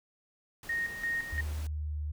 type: noise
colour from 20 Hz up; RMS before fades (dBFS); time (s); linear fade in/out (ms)
pink; -48; 0.63-1.67; 2
type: tone with tremolo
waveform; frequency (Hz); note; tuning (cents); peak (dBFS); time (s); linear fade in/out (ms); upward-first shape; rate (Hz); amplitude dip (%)
sine; 1859; A#6; -5; -29; 0.69-1.41; 5; square; 2.9; 65
type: tone with pitch glide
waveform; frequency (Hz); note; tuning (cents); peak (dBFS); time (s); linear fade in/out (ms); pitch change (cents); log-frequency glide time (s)
sine; 75.7 to 75; D#2 to D2; -47 to +37; -32; 1.32-2.12; 10; -16; 1.82-1.95
effects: none